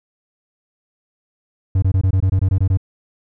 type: tone bursts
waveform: triangle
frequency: 94.6 Hz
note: F#2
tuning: 39 cents sharp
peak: -10 dBFS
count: 11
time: 1.75-2.773 s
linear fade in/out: 5 ms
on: 73 ms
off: 22 ms
effects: none